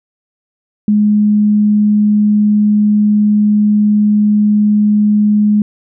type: tone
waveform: sine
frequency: 209.3 Hz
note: G#3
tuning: 14 cents sharp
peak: -7 dBFS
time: 0.88-5.62 s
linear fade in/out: 2 ms
effects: none